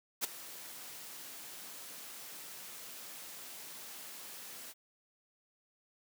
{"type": "noise with ADSR envelope", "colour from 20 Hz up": "white", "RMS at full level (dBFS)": -31, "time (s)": [0.21, 4.74], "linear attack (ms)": 31, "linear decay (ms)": 13, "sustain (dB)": -17, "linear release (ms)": 40, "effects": ["high-pass 150 Hz 12 dB/octave"]}